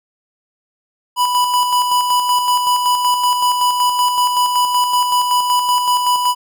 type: tone with tremolo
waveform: square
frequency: 987.8 Hz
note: B5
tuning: in tune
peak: -12 dBFS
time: 1.16-6.35 s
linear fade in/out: 50 ms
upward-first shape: square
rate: 5.3 Hz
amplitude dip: 40%
effects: none